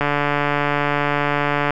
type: click train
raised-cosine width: 0.5 ms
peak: -4 dBFS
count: 247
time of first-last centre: 0.01-1.707 s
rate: 145 Hz
effects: none